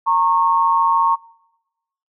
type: tone pair together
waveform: sine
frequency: 920 / 1094.1 Hz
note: A#5 / C#6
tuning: -23 / -23 cents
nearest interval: minor third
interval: 300 cents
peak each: -16 dBFS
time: 0.06-1.16 s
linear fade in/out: 20 ms
effects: noise-tail reverb RT60 1.0 s tail -24 dB re dry